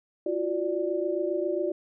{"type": "tone cluster", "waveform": "sine", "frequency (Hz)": [340.7, 368.1, 587], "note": ["F4", "F#4", "D5"], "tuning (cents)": [-43, -9, -1], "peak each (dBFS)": [-30, -29, -30], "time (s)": [0.26, 1.72], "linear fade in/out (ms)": 5, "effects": []}